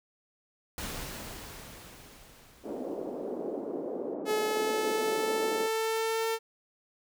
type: noise with exponential decay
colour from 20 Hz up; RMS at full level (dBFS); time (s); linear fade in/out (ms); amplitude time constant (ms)
pink; -36; 0.78-4.14; 1; 730
type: band-pass noise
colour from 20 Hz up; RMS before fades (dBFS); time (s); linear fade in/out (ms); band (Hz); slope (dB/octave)
white; -36; 2.63-5.69; 50; 270 to 510; 24
type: tone with pitch glide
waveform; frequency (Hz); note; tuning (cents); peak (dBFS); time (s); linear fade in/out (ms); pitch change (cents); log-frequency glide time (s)
sawtooth; 428.8 to 449.6; A4 to A4; -45 to +37; -24; 4.25-6.39; 50; +82; 4.39-6.23
effects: none